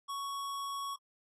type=tone; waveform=square; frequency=1113 Hz; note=C#6; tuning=7 cents sharp; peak=-37 dBFS; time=0.08-0.96 s; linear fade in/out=20 ms; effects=AAC 32 kbps